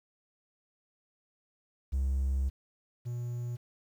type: tone pair in turn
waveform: triangle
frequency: 67 / 120.77 Hz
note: C2 / B2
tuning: +42 / -38 cents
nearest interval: minor seventh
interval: 1020 cents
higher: second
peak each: -24 / -31 dBFS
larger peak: first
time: 1.92-2.5 / 3.05-3.57 s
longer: first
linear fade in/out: 20 ms
effects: tanh soft clip ceiling -21 dBFS + 10-bit